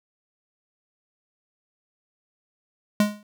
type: tone with exponential decay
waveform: square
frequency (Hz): 208.3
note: G#3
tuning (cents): +5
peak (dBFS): -14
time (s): 3-3.23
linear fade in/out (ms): 2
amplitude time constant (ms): 50
effects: none